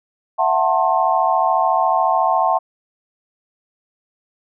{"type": "chord", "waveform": "sine", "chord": "F# half-diminished seventh", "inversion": "third", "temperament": "just", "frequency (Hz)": [666, 740, 888, 1065.6], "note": ["E5", "F#5", "A5", "C6"], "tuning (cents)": [18, 0, 16, 31], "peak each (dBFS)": [-20, -18, -19, -20], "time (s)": [0.38, 2.59], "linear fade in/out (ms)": 20, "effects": []}